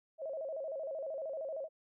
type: tone with vibrato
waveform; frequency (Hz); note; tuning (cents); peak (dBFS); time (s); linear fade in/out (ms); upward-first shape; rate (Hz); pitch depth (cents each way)
sine; 590; D5; +8; -37; 0.18-1.69; 50; square; 13; 140
effects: none